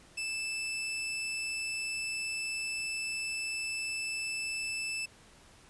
sawtooth tone, 2637 Hz, E7, in tune, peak -30 dBFS, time 0.17-5.06 s, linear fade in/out 10 ms, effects pink hiss -58 dBFS RMS until 5.69 s + resampled to 24000 Hz

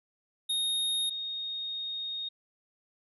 square / sine tone pair in turn, 3716 / 3716 Hz, A#7 / A#7, -6 / -6 cents, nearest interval unison, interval 0 cents, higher neither, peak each -28 / -33 dBFS, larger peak first, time 0.49-1.1 / 1.1-2.29 s, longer second, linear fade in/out 10 ms, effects resampled to 32000 Hz

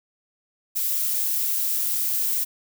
violet noise, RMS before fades -24 dBFS, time 0.75-2.45 s, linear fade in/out 20 ms, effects none

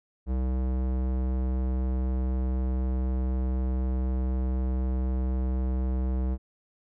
square tone with low-pass filter, 64 Hz, C2, 38 cents flat, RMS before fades -27 dBFS, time 0.26-6.38 s, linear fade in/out 50 ms, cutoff 670 Hz, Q 0.52, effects none

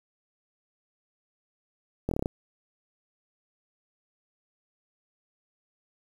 slowing click train, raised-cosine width 2 ms, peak -14 dBFS, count 7, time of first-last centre 2.09-2.259 s, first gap 23 ms, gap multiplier 1.08, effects 8-bit

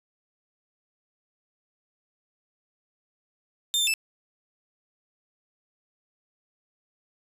sawtooth tone with pitch steps, 3599 / 3568 / 2636 Hz, A7 / A7 / E7, +38 / +23 / -1 cents, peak -19 dBFS, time 3.74-3.938 s, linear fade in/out 0 ms, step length 66 ms, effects resampled to 32000 Hz

